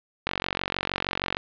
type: click train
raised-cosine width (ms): 0.3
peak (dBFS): -9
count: 52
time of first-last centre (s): 0.27-1.369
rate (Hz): 46.4
effects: resampled to 11025 Hz + 7-bit